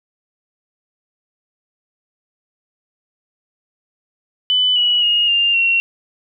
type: tone with pitch steps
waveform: sine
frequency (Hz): 3000 / 2931 / 2865 / 2799 / 2735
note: F#7 / F#7 / F7 / F7 / F7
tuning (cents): +23 / -17 / +44 / +3 / -37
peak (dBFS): -12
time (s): 4.5-5.8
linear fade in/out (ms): 0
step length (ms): 260
effects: none